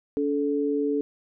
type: tone pair together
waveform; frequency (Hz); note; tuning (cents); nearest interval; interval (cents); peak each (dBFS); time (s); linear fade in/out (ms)
sine; 285.3 / 434.8; C#4 / A4; +50 / -21; perfect fifth; 729; -25; 0.17-1.01; 0
effects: none